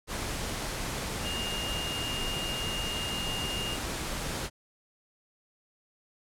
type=tone in noise; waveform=sine; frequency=2831 Hz; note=F7; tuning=23 cents sharp; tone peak=-34 dBFS; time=1.22-3.78 s; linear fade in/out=50 ms; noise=pink; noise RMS=-34 dBFS; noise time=0.07-4.5 s; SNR=-3 dB; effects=low-pass 11000 Hz 12 dB/octave